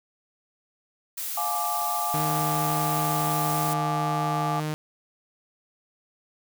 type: noise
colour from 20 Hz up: blue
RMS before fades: -32 dBFS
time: 1.17-3.74 s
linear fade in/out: 10 ms
type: chord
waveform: sine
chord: D diminished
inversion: first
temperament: just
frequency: 704.8 / 845.8 / 1174.7 Hz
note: F5 / Ab5 / D6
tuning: +16 / +31 / 0 cents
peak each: -30 dBFS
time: 1.37-4.6 s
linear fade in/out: 5 ms
type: tone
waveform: sawtooth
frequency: 153.3 Hz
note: D#3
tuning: 25 cents flat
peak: -23 dBFS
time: 2.14-4.74 s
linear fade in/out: 0 ms
effects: none